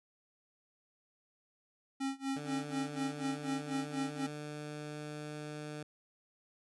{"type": "tone with tremolo", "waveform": "square", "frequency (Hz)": 270.7, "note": "C#4", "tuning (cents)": -41, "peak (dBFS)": -33, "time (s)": [2, 4.27], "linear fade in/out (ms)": 10, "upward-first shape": "sine", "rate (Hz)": 4.1, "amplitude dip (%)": 95}
{"type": "tone with pitch glide", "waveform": "15% pulse", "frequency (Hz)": [147.7, 150.28], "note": ["D3", "D3"], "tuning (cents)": [10, 40], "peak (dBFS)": -35, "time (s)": [2.36, 5.83], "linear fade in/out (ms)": 5, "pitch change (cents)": 30, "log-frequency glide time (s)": [2.84, 5.45]}
{"effects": ["resampled to 24000 Hz"]}